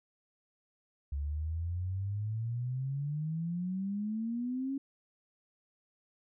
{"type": "exponential sweep", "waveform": "sine", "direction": "up", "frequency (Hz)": [69.3, 277.2], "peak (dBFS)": -32, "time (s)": [1.12, 4.78], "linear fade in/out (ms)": 5, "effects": []}